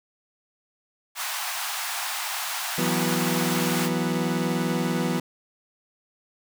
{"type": "high-pass noise", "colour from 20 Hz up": "pink", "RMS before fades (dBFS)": -30, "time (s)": [1.15, 3.9], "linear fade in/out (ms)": 50, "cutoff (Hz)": 730, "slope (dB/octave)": 48}
{"type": "chord", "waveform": "30% pulse", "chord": "E suspended second", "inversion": "none", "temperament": "equal with one note detuned", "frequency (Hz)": [164.81, 185, 245.4], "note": ["E3", "F#3", "B3"], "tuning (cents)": [0, 0, -11], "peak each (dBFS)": -25, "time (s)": [2.78, 5.2], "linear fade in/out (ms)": 5}
{"effects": []}